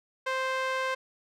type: tone with band-pass filter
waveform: sawtooth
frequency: 523 Hz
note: C5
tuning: 1 cent flat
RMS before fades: -30 dBFS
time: 0.26-0.95 s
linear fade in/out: 10 ms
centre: 1500 Hz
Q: 0.9
effects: none